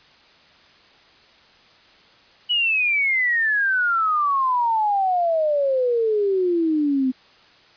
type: exponential sweep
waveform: sine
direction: down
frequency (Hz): 2960 to 253.6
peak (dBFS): -17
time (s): 2.49-7.12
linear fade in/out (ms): 20
effects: white hiss -52 dBFS RMS until 7.76 s + resampled to 11025 Hz